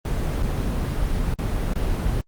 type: noise with dropouts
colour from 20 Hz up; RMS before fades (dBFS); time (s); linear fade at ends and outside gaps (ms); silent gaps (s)
brown; -23; 0.05-2.21; 2; 0.425-0.429 / 1.341-1.387 / 1.736-1.756
effects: Opus 24 kbps